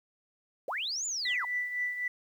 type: linear two-way sweep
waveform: sine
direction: up then down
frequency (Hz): 418.7 to 7210 to 860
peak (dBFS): -31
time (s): 0.68-1.45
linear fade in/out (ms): 2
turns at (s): 1.06
type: tone with tremolo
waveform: sine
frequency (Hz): 1975.5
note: B6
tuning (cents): 0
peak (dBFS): -27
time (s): 1.25-2.08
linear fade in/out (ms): 5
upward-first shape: triangle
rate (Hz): 3.9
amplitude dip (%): 65
effects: tanh soft clip ceiling -20 dBFS + 10-bit